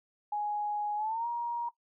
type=tone with pitch glide; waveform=sine; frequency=833 to 945.9 Hz; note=G#5 to A#5; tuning=+5 to +25 cents; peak=-30 dBFS; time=0.32-1.69 s; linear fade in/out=5 ms; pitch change=+220 cents; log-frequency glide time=0.96-1.27 s; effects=noise-tail reverb RT60 0.1 s tail -17 dB re dry